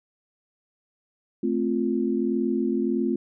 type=chord; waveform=sine; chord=F major; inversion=first; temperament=equal; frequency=220 / 261.6 / 349.2 Hz; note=A3 / C4 / F4; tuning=0 / 0 / 0 cents; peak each=-26 dBFS; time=1.43-3.16 s; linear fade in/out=5 ms; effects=none